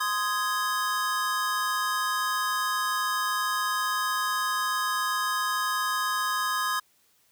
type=chord; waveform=square; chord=Ab major; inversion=first; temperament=just; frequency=1038.3 / 1245.9 / 1661.2 Hz; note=C6 / Eb6 / Ab6; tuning=-14 / +2 / 0 cents; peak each=-31 / -30 / -31 dBFS; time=0-6.8 s; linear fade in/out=10 ms; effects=white hiss -65 dBFS RMS until 7.31 s